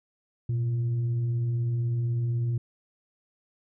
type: tone with frequency modulation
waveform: sine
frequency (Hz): 120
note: B2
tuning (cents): -49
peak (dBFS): -24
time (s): 0.49-2.58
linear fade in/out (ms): 5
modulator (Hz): 224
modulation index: 0.21
effects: none